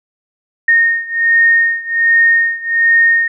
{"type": "beating tone pair", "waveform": "sine", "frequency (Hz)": [1844, 1845.3], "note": ["A#6", "A#6"], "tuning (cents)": [-19, -18], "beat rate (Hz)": 1.3, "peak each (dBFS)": [-11, -13], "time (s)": [0.68, 3.28], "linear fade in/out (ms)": 5, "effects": []}